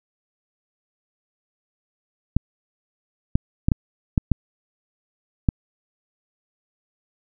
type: clicks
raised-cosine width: 5 ms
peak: -4 dBFS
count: 7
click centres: 2.366 / 3.355 / 3.685 / 3.718 / 4.178 / 4.317 / 5.488 s
effects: none